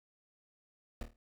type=noise with echo; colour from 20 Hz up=brown; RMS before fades=-37 dBFS; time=1.01-1.03 s; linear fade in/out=2 ms; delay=26 ms; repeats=5; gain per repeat=-7 dB; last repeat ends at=1.16 s; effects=none